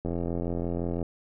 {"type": "click train", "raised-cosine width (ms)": 2, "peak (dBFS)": -18, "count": 85, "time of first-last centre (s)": [0.05, 1.028], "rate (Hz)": 85.9, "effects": []}